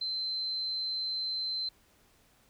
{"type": "tone", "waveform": "sine", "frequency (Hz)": 4090, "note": "C8", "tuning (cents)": -40, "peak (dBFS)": -31, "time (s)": [0.01, 1.69], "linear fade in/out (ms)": 5, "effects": ["pink hiss -65 dBFS RMS until 2.49 s"]}